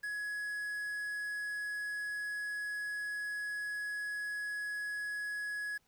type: tone with quantisation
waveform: triangle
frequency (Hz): 1679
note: G#6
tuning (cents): +18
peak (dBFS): -34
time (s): 0.03-5.78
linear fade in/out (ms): 10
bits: 9
effects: pink hiss -73 dBFS RMS until 5.87 s